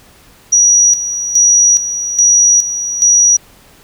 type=tone with tremolo; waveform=sine; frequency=5800 Hz; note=F#8; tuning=35 cents flat; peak=-5 dBFS; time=0.52-3.37 s; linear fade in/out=10 ms; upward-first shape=square; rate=1.2 Hz; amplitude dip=70%; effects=pink hiss -44 dBFS RMS until 3.83 s